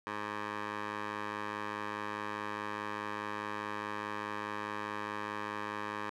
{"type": "tone with band-pass filter", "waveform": "15% pulse", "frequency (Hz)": 104.8, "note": "G#2", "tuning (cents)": 16, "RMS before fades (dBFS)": -39, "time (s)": [0.07, 6.1], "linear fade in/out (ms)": 0, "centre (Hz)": 1300, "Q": 1.4, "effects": []}